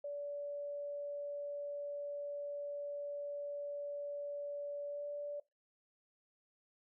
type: tone with pitch glide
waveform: sine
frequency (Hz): 576 to 580.7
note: D5 to D5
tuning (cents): -34 to -20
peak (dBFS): -39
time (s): 0.04-5.4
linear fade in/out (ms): 5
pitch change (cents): +14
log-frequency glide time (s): 4.88-5.05
effects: noise-tail reverb RT60 0.2 s tail -20 dB re dry